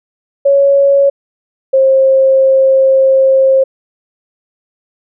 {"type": "tone pair in turn", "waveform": "sine", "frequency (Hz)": [557, 533.1], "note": ["C#5", "C5"], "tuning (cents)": [8, 32], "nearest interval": "minor second", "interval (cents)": 76, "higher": "first", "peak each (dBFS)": -5, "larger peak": "neither", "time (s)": [[0.45, 1.1], [1.73, 3.64]], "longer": "second", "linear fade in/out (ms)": 10, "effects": []}